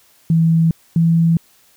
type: tone pair in turn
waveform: sine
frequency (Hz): 163.8 / 165.89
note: E3 / E3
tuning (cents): -11 / +11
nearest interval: unison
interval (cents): 22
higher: second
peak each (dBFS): -10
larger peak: neither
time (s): 0.3-0.71 / 0.96-1.37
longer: neither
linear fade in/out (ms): 2
effects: white hiss -53 dBFS RMS until 1.76 s